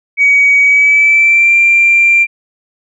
sine tone with pitch glide, 2260 to 2370 Hz, C#7 to D7, +33 to +15 cents, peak -4 dBFS, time 0.17-2.27 s, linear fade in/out 50 ms, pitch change +82 cents, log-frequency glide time 0.61-1.56 s, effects tanh soft clip ceiling 0 dBFS

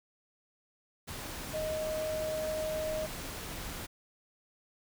sine tone in noise, 624 Hz, D#5, 5 cents sharp, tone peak -32 dBFS, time 1.53-3.07 s, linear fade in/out 20 ms, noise pink, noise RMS -41 dBFS, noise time 1.07-3.87 s, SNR +6 dB, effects none

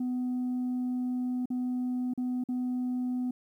sine tone with dropouts, 250.3 Hz, B3, 23 cents sharp, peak -26 dBFS, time 0-3.31 s, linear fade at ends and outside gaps 5 ms, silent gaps 1.457-1.502 / 2.137-2.176 / 2.439-2.487 s, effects tanh soft clip ceiling -27 dBFS + 11-bit

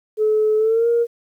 sine tone with pitch glide, 430.5 to 469.5 Hz, A4 to A#4, -38 to +12 cents, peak -13 dBFS, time 0.17-1.07 s, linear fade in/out 50 ms, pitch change +150 cents, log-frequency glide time 0.57-0.88 s, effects tanh soft clip ceiling -9 dBFS + 9-bit

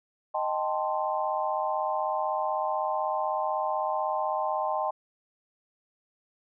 sine chord, A half-diminished seventh, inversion second, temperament equal, 622.3 / 784 / 880 / 1046.5 Hz, Eb5 / G5 / A5 / C6, 0 / 0 / 0 / 0 cents, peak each -31 / -31 / -32 / -32 dBFS, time 0.34-4.91 s, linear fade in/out 10 ms, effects none

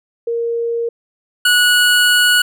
sine / 25% pulse tone pair in turn, 466.3 / 1463.8 Hz, A#4 / F#6, +1 / -19 cents, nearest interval octave + minor sixth, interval 1980 cents, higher second, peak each -16 / -6 dBFS, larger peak second, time 0.27-0.89 / 1.45-2.42 s, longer second, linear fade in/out 5 ms, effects none

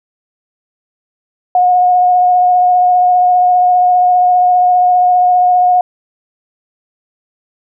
sine tone with vibrato, 723 Hz, F#5, 40 cents flat, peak -6 dBFS, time 1.55-5.81 s, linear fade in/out 2 ms, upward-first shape triangle, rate 15 Hz, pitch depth 15 cents each way, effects none

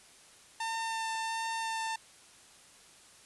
sawtooth tone with vibrato, 900 Hz, A5, 39 cents sharp, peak -29 dBFS, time 0.6-1.96 s, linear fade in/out 5 ms, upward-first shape sine, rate 1.4 Hz, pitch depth 10 cents each way, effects white hiss -57 dBFS RMS until 3.25 s + resampled to 24000 Hz

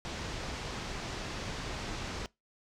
pink low-pass noise, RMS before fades -39 dBFS, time 0.05-2.26 s, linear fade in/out 0 ms, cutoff 6400 Hz, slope 24 dB/octave, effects noise-tail reverb RT60 0.2 s tail -22 dB re dry

